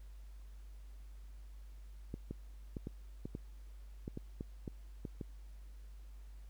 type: clicks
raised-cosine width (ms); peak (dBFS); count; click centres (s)
3; -28; 12; 2.141 / 2.31 / 2.768 / 2.871 / 3.255 / 3.351 / 4.079 / 4.174 / 4.409 / 4.678 / 5.052 / 5.212
effects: added 50 Hz sine -49 dBFS peak until 6.49 s + pink hiss -70 dBFS RMS until 6.49 s